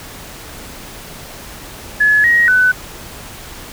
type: tone with pitch steps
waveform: sine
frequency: 1704 / 1889 / 1500 Hz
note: G#6 / A#6 / F#6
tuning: +44 / +22 / +23 cents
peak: -8 dBFS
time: 2-2.72 s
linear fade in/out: 10 ms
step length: 240 ms
effects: pink hiss -33 dBFS RMS until 3.72 s